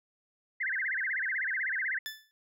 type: tone with vibrato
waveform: sine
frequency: 1800 Hz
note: A6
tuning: 39 cents sharp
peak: -29 dBFS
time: 0.6-1.99 s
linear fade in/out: 10 ms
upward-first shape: sine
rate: 16 Hz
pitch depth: 280 cents each way
type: tone with exponential decay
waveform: 20% pulse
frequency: 1748 Hz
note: A6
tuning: 12 cents flat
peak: -28 dBFS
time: 2.06-2.31 s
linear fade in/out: 0 ms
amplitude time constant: 54 ms
effects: none